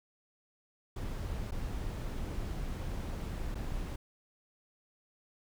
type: noise with dropouts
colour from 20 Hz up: brown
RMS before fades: -37 dBFS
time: 0.96-3.96 s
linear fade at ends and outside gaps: 5 ms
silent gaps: 1.51-1.519 / 3.546-3.553 s
effects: none